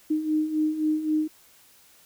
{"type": "beating tone pair", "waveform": "sine", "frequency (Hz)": [306, 309.8], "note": ["D#4", "D#4"], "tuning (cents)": [-29, -7], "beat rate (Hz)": 3.8, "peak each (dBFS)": [-29, -23], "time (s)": [0.1, 1.28], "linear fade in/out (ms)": 10, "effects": ["white hiss -56 dBFS RMS until 2.05 s"]}